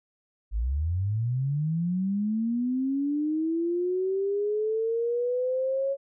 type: linear sweep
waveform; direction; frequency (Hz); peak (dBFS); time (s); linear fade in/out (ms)
sine; up; 48.72 to 554.4; -24; 0.51-5.97; 50
effects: none